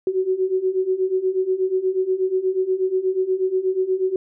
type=beating tone pair; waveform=sine; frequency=370 / 378.3 Hz; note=F#4 / F#4; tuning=0 / +38 cents; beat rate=8.3 Hz; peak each=-23 / -20 dBFS; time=0.07-4.16 s; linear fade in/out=2 ms; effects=none